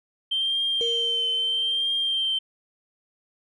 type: tone with vibrato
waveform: sine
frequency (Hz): 3136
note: G7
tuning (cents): 0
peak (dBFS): -21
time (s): 0.31-2.39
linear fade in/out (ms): 10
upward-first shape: triangle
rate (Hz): 0.77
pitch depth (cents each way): 41
type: tone with exponential decay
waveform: sine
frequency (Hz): 466.2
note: A#4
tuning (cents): 0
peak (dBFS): -24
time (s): 0.81-2.15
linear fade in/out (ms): 0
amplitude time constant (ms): 290
effects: tanh soft clip ceiling -17 dBFS